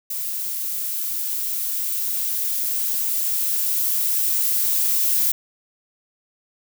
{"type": "noise with level ramp", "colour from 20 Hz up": "violet", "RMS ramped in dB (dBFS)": [-27, -19], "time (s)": [0.1, 5.32], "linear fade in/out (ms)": 5, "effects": []}